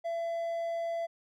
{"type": "tone", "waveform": "triangle", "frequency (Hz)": 672, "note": "E5", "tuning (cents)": 33, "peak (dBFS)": -29, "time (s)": [0.04, 1.07], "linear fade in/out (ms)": 20, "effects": []}